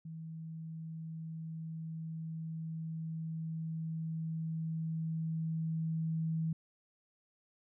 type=tone with level ramp; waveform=sine; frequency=161.3 Hz; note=E3; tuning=37 cents flat; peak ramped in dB=-42 to -31 dBFS; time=0.05-6.53 s; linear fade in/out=5 ms; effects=none